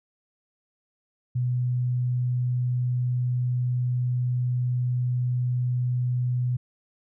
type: tone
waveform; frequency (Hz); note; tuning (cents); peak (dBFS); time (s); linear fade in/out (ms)
sine; 124.2; B2; +10; -22; 1.35-6.57; 10
effects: none